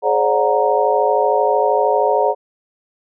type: tone cluster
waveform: sine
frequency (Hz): 421.7 / 531 / 584 / 732 / 932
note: G#4 / C5 / D5 / F#5 / A#5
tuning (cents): +26 / +25 / -10 / -19 / -1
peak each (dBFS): -19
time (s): 0.02-2.35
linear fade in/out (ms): 50
effects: none